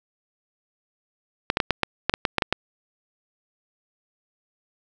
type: clicks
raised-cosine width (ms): 0.3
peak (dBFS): -3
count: 11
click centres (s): 1.501 / 1.571 / 1.602 / 1.707 / 1.833 / 2.096 / 2.139 / 2.252 / 2.383 / 2.422 / 2.526
effects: none